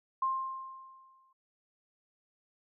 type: tone with exponential decay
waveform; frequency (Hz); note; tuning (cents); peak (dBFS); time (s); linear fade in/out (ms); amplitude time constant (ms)
sine; 1057; C6; +17; -26; 0.22-1.33; 5; 240
effects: none